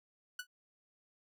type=tone with exponential decay; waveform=sawtooth; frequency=1480 Hz; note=F#6; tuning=in tune; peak=-33 dBFS; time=0.39-0.47 s; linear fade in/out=5 ms; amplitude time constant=16 ms; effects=none